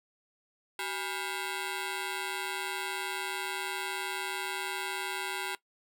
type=ring-modulated tone; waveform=10% pulse; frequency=599 Hz; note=D5; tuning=34 cents sharp; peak=-22 dBFS; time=0.79-5.55 s; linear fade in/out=2 ms; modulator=220 Hz; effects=noise-tail reverb RT60 0.1 s tail -18 dB re dry